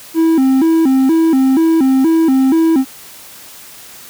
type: tone with vibrato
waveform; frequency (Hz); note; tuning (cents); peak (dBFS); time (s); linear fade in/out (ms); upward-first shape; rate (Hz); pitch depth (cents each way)
triangle; 293.7; D4; 0; -6; 0.14-2.85; 50; square; 2.1; 180
effects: white hiss -36 dBFS RMS until 4.09 s + high-pass 60 Hz 12 dB/octave